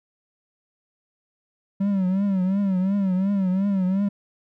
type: tone with vibrato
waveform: triangle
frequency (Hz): 192.3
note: G3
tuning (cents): -33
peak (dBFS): -17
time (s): 1.8-4.09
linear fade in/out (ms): 10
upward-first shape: triangle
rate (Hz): 2.8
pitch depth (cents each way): 110
effects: none

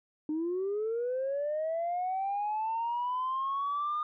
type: linear sweep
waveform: sine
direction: up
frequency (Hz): 300 to 1222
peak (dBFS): -28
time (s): 0.29-4.03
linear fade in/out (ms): 2
effects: tanh soft clip ceiling -26 dBFS

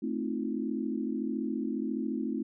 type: chord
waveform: sine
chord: F dominant seventh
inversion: first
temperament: equal with one note detuned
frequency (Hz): 220 / 261.6 / 314.9 / 349.2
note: A3 / C4 / Eb4 / F4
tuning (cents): 0 / 0 / +21 / 0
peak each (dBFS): -34 / -34 / -36 / -39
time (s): 0.02-2.43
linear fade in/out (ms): 10
effects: none

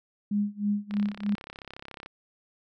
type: tone with tremolo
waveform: sine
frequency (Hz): 205.5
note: G#3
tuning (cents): -18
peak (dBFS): -22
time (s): 0.31-1.35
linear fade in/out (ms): 5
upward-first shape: sine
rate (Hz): 3.2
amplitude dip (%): 95
type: click train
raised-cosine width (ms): 0.3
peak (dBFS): -25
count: 40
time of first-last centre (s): 0.91-2.06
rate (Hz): 33.9
effects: none

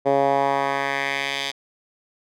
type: tone with band-pass filter sweep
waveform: 10% pulse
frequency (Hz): 138.59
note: C#3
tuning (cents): 0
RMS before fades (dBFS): -22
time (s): 0.05-1.52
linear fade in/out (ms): 20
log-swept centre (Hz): 540 to 3600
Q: 1.7
effects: none

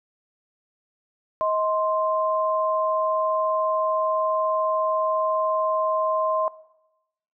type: tone pair together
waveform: sine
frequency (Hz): 632.4 / 1046.5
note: D#5 / C6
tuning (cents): +28 / 0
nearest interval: major sixth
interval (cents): 872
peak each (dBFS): -23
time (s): 1.41-6.48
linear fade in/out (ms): 0
effects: noise-tail reverb RT60 0.9 s tail -19 dB re dry

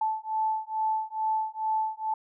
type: beating tone pair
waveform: sine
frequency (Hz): 873 / 875.3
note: A5 / A5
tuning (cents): -14 / -9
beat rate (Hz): 2.3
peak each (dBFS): -29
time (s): 0.01-2.14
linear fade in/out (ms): 5
effects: none

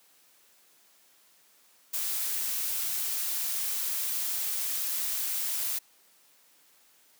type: noise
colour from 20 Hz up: blue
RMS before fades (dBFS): -31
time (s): 1.93-5.79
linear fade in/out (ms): 10
effects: white hiss -62 dBFS RMS until 7.19 s + high-pass 200 Hz 12 dB/octave

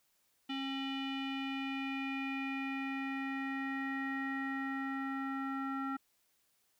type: tone with low-pass filter sweep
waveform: square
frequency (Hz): 270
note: C#4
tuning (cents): -45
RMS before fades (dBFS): -38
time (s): 0.49-5.97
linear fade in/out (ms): 10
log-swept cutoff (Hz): 3100 to 1500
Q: 5.4
effects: white hiss -75 dBFS RMS until 6.79 s

